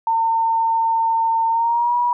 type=tone with pitch glide; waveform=sine; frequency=907 to 966.5 Hz; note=A#5 to B5; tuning=-48 to -38 cents; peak=-15 dBFS; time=0.07-2.13 s; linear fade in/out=2 ms; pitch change=+110 cents; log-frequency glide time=1.49-1.95 s; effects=none